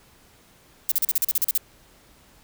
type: noise bursts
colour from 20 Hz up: violet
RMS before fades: -21 dBFS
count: 11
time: 0.89-1.576 s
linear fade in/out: 0 ms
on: 26 ms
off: 40 ms
effects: pink hiss -55 dBFS RMS until 2.43 s